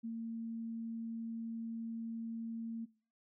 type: tone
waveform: sine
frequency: 227.9 Hz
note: A#3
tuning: 39 cents flat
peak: -38 dBFS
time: 0.03-2.86 s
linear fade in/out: 20 ms
effects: noise-tail reverb RT60 0.5 s tail -23 dB re dry

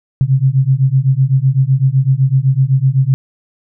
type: beating tone pair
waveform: sine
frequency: 129.4 / 137.3 Hz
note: C3 / C#3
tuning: -19 / -16 cents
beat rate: 7.9 Hz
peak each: -12 dBFS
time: 0.21-3.14 s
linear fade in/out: 0 ms
effects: none

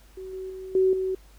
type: tone with level steps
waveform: sine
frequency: 376.9 Hz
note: F#4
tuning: 32 cents sharp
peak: -35 / -32 / -35 / -17 / -24 dBFS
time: 0.17-1.15 s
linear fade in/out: 5 ms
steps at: 0.33 / 0.5 / 0.75 / 0.93 s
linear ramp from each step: 2 ms
effects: added 50 Hz sine -50 dBFS peak until 1.38 s + pink hiss -58 dBFS RMS until 1.38 s

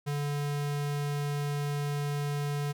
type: tone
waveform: square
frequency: 144.8 Hz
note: D3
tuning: 24 cents flat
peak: -30 dBFS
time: 0.06-2.73 s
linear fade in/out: 20 ms
effects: none

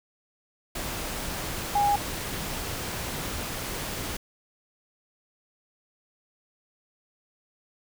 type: tone in noise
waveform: sine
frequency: 817 Hz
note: G#5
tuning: 29 cents flat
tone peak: -20 dBFS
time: 1.75-1.96 s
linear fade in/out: 5 ms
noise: pink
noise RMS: -33 dBFS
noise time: 0.75-4.17 s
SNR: +10 dB
effects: none

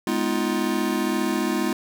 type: chord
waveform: square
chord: F half-diminished seventh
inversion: first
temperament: just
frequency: 209.5 / 251.4 / 314.3 / 349.2 Hz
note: Ab3 / Cb4 / Eb4 / F4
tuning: +15 / +31 / +18 / 0 cents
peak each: -28 dBFS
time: 0.07-1.73 s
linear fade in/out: 2 ms
effects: none

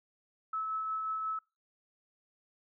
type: tone with tremolo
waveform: sine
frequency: 1300 Hz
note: E6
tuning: 24 cents flat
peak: -31 dBFS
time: 0.53-1.39 s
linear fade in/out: 5 ms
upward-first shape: triangle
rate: 5.6 Hz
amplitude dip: 30%
effects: noise-tail reverb RT60 0.3 s tail -26 dB re dry

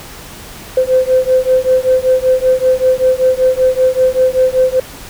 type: beating tone pair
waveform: sine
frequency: 512 / 517.2 Hz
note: C5 / C5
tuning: -38 / -20 cents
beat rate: 5.2 Hz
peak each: -11 dBFS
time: 0.77-4.8 s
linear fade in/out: 5 ms
effects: tanh soft clip ceiling -1 dBFS + pink hiss -32 dBFS RMS until 5.09 s

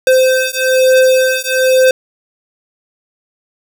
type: beating tone pair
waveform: square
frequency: 517 / 518.1 Hz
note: C5 / C5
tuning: -21 / -17 cents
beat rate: 1.1 Hz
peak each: -12 dBFS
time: 0.07-1.91 s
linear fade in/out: 2 ms
effects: none

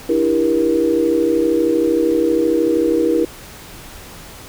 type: chord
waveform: sine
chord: E half-diminished seventh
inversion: third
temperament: just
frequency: 296.7 / 329.6 / 395.6 / 474.7 Hz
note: D4 / E4 / G4 / Bb4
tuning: +18 / 0 / +16 / +31 cents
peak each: -22 / -16 / -22 / -17 dBFS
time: 0.09-3.25 s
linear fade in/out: 5 ms
effects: pink hiss -37 dBFS RMS until 4.48 s

